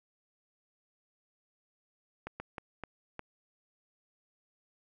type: slowing click train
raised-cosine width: 0.5 ms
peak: -24 dBFS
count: 5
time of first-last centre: 2.27-3.194 s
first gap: 130 ms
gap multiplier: 1.4
effects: none